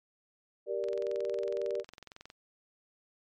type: chord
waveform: sine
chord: G minor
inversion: none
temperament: just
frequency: 392 / 470.4 / 588 Hz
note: G4 / Bb4 / D5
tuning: 0 / +16 / +2 cents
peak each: -35 dBFS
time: 0.66-1.84 s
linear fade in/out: 50 ms
type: click train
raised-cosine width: 0.2 ms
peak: -30 dBFS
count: 33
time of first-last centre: 0.84-2.301 s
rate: 21.9 Hz
effects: MP3 96 kbps